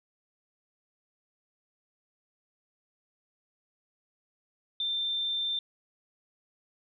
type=tone; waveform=sine; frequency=3575 Hz; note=A7; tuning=27 cents sharp; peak=-28 dBFS; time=4.8-5.59 s; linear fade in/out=2 ms; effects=none